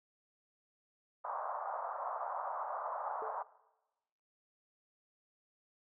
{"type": "band-pass noise", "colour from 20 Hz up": "white", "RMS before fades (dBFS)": -40, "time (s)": [1.24, 3.43], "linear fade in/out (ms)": 10, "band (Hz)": [600, 1200], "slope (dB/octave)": 48}
{"type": "tone with exponential decay", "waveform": "sine", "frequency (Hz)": 440, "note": "A4", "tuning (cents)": 0, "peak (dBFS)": -38, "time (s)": [3.22, 3.45], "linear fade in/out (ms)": 2, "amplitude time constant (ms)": 50}
{"effects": ["noise-tail reverb RT60 1.0 s tail -19 dB re dry"]}